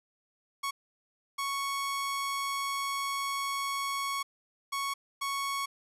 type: tone bursts at uneven times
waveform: sawtooth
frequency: 1108.7 Hz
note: C#6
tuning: in tune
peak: -27 dBFS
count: 4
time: 0.63-0.71 / 1.38-4.23 / 4.72-4.94 / 5.21-5.66 s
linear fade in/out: 10 ms
effects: resampled to 32000 Hz + 11-bit